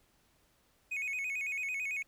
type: tone with vibrato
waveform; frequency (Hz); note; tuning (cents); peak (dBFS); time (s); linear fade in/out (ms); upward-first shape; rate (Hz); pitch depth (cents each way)
triangle; 2349; D7; 0; -32; 0.91-2.03; 10; square; 9; 110
effects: pink hiss -70 dBFS RMS until 2.07 s